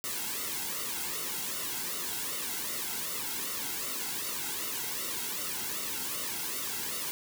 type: noise with flanger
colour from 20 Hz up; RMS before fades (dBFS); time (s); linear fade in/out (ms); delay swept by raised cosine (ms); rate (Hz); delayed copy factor
white; -35; 0.04-7.11; 0; 1.2 to 1.71; 2.6; -0.75
effects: none